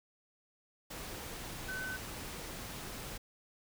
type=tone in noise; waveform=sine; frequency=1517 Hz; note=F#6; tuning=43 cents sharp; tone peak=-38 dBFS; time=1.68-1.97 s; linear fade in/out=10 ms; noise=pink; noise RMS=-44 dBFS; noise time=0.9-3.18 s; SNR=+3 dB; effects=none